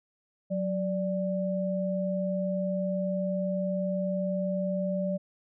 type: tone pair together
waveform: sine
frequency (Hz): 185 / 587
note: F#3 / D5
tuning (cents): 0 / -1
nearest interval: octave + minor sixth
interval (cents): 1999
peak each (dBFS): -29 / -30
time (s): 0.5-5.18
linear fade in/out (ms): 20
effects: none